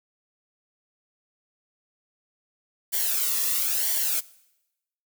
blue noise with flanger, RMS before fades -25 dBFS, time 2.92-4.21 s, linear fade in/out 20 ms, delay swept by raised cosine 0.77 to 1.33 ms, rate 1 Hz, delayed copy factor -0.7, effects noise-tail reverb RT60 0.9 s tail -21 dB re dry

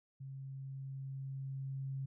sine tone with level ramp, 135.1 Hz, C#3, 44 cents flat, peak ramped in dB -44 to -37 dBFS, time 0.2-2.06 s, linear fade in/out 10 ms, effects none

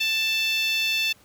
10% pulse tone with high-pass filter, 883 Hz, A5, 6 cents sharp, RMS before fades -24 dBFS, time 0-1.13 s, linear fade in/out 10 ms, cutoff 2900 Hz, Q 5.7, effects pink hiss -56 dBFS RMS until 1.24 s + high-pass 60 Hz 12 dB/octave

